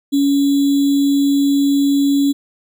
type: tone with sample-and-hold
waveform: sine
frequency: 280.7 Hz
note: C#4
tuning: 22 cents sharp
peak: -11 dBFS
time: 0.12-2.33 s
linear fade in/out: 20 ms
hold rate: 3675 Hz
effects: none